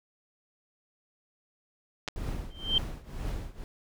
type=clicks; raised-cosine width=0.2 ms; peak=-15 dBFS; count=2; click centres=2.078 / 2.085 s
type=noise with tremolo; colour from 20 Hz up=brown; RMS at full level=-32 dBFS; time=2.16-3.64 s; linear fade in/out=0 ms; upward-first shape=triangle; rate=2 Hz; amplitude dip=90%
type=tone with exponential growth; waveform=sine; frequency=3136 Hz; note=G7; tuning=in tune; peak=-19 dBFS; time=2.5-2.78 s; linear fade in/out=2 ms; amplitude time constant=60 ms
effects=none